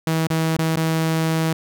sawtooth tone with dropouts, 161.2 Hz, E3, 38 cents flat, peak -14 dBFS, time 0.07-1.53 s, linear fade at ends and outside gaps 2 ms, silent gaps 0.271-0.302 / 0.568-0.588 / 0.758-0.769 s, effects none

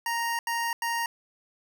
25% pulse tone bursts at uneven times, 932.3 Hz, A#5, in tune, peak -23 dBFS, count 3, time 0.06-0.39 / 0.47-0.73 / 0.82-1.06 s, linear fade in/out 2 ms, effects none

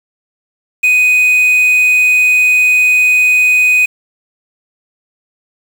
triangle tone with quantisation, 2495 Hz, D#7, 4 cents sharp, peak -5 dBFS, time 0.83-3.86 s, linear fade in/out 10 ms, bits 5, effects none

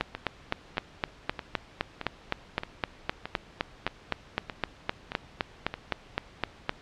two click trains, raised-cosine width 0.3 ms, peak -9 / -17 dBFS, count 27 / 10, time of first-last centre 0.01-6.694 / 0.15-5.74 s, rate 3.89 / 1.61 Hz, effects pink hiss -52 dBFS RMS until 6.81 s + low-pass 4000 Hz 12 dB/octave

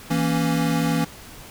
square chord, A# diminished, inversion second, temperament equal, 164.81 / 233.1 / 277.2 Hz, E3 / A#3 / C#4, 0 / 0 / 0 cents, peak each -23 / -26 / -25 dBFS, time 0.1-1.05 s, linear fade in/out 10 ms, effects pink hiss -42 dBFS RMS until 1.5 s

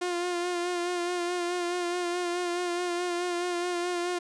sawtooth tone with vibrato, 352.3 Hz, F4, 15 cents sharp, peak -24 dBFS, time 0.01-4.19 s, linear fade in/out 10 ms, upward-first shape sine, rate 4.7 Hz, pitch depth 31 cents each way, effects resampled to 22050 Hz

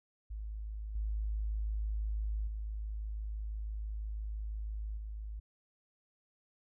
sine tone with level steps, 53 Hz, G#1, 36 cents sharp, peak -38 / -32 / -36 / -39 dBFS, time 0.3-5.4 s, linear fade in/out 10 ms, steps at 0.95 / 2.47 / 4.97 s, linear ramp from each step 5 ms, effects none

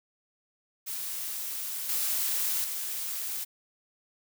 blue noise with level steps, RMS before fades -35 / -29 / -34 dBFS, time 0.86-3.45 s, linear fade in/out 20 ms, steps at 1.89 / 2.64 s, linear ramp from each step 2 ms, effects none

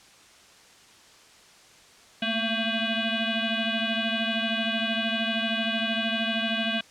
sine tone with frequency modulation, 1579 Hz, G6, 12 cents sharp, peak -24 dBFS, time 2.22-6.81 s, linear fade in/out 5 ms, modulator 453 Hz, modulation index 4.1, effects white hiss -53 dBFS RMS until 6.9 s + low-pass 7000 Hz 12 dB/octave

